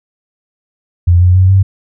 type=tone with pitch steps; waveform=sine; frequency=87.31 / 90.18 / 93.15 / 96.21 Hz; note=F2 / F#2 / F#2 / G2; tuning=0 / -44 / +12 / -32 cents; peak=-4 dBFS; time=1.07-1.63 s; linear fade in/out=10 ms; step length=140 ms; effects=none